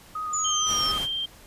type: tone with vibrato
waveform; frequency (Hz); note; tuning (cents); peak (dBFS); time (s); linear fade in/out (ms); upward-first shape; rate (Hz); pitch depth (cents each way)
sine; 1244.5; D#6; 0; -28; 0.15-0.98; 5; square; 4.3; 14
type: exponential sweep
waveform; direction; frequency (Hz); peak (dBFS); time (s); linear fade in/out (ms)
sine; down; 7040 to 5274; -25; 0.33-0.92; 5
type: tone with pitch glide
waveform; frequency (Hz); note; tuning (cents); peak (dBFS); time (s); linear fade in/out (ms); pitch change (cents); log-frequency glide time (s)
sine; 3136 to 3163; G7 to G7; 0 to +15; -26; 0.44-1.26; 10; +15; 0.57-0.64
type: noise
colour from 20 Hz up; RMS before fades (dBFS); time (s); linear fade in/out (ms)
pink; -35; 0.65-1.08; 50
effects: pink hiss -50 dBFS RMS until 1.46 s + resampled to 32000 Hz